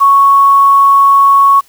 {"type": "tone with quantisation", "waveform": "sine", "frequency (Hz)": 1108.7, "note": "C#6", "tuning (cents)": 0, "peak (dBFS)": -3, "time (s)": [0, 1.61], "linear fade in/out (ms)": 20, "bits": 5, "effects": ["white hiss -47 dBFS RMS until 1.68 s"]}